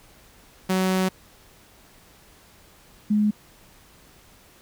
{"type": "tone pair in turn", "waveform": ["sawtooth", "sine"], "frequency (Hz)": [187.2, 210.1], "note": ["F#3", "G#3"], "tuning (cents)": [20, 20], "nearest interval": "major second", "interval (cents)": 200, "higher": "second", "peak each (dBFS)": [-16, -17], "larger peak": "first", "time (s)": [[0.69, 1.09], [3.1, 3.31]], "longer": "first", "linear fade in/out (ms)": 10, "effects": ["pink hiss -53 dBFS RMS until 4.61 s"]}